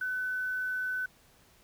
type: tone with quantisation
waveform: sine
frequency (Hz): 1507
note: F#6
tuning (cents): +31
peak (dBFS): -30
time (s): 0.01-1.06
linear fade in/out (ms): 5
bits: 9
effects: pink hiss -62 dBFS RMS until 1.63 s